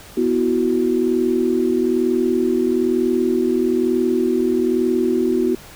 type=chord; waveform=sine; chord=B suspended fourth; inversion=none; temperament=just; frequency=246.9 / 329.3 / 370.4 Hz; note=B3 / E4 / F#4; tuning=0 / -2 / +2 cents; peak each=-20 / -21 / -18 dBFS; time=0.17-5.55 s; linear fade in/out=5 ms; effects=pink hiss -41 dBFS RMS until 5.75 s